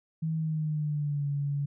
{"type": "tone with pitch glide", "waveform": "sine", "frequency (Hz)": [160, 142.54], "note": ["D#3", "C#3"], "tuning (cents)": [49, 49], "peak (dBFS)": -27, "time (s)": [0.22, 1.66], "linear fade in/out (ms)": 10, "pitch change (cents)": -200, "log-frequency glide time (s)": [0.36, 1.27], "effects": []}